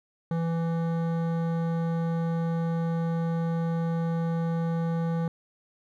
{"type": "tone with hard clipping", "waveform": "sine", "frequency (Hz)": 166.2, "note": "E3", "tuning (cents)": 15, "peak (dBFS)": -27, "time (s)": [0.31, 5.28], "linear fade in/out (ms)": 2, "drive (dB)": 14, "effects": []}